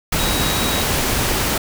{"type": "tone in noise", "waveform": "sine", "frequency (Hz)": 3831, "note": "A#7", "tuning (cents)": 47, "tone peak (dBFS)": -26, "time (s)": [0.19, 0.83], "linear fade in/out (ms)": 5, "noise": "pink", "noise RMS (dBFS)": -19, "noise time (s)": [0.12, 1.58], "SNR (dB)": -10, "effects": []}